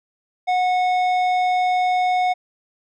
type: tone with tanh clipping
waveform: sine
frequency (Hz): 731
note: F#5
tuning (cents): -21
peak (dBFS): -18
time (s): 0.47-2.34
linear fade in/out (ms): 20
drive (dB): 11
effects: none